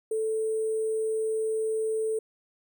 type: tone with sample-and-hold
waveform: sine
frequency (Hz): 440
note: A4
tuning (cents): 0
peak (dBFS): -25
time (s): 0.11-2.19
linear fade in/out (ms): 5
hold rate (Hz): 8820
effects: none